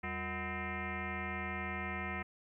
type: tone with frequency modulation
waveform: sine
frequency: 1015 Hz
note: B5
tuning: 47 cents sharp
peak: -36 dBFS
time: 0.03-2.23 s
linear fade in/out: 10 ms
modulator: 274 Hz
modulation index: 4.8
effects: 13-bit